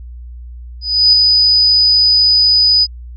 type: tone with ADSR envelope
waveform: sine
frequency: 4978 Hz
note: D#8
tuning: in tune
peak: -4 dBFS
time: 0.81-2.87 s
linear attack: 320 ms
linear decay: 4 ms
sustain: -3 dB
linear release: 41 ms
effects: added 60 Hz sine -28 dBFS peak until 3.16 s